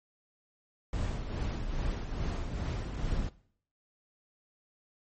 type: noise with tremolo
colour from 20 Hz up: brown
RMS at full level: -31 dBFS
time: 0.93-3.29 s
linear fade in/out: 2 ms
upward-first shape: triangle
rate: 2.4 Hz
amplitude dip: 55%
effects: noise-tail reverb RT60 0.6 s tail -20 dB re dry + MP3 32 kbps